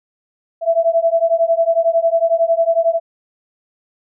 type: beating tone pair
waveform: sine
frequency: 659.3 / 670.3 Hz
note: E5 / E5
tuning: 0 / +29 cents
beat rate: 11 Hz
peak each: -15 dBFS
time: 0.61-3 s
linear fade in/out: 50 ms
effects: none